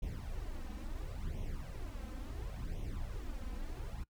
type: noise with flanger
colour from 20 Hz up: brown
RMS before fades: -41 dBFS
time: 0.02-4.04 s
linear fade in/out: 10 ms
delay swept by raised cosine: 0.32 to 3.92 ms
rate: 0.72 Hz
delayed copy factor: +0.75
effects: noise-tail reverb RT60 0.1 s tail -21 dB re dry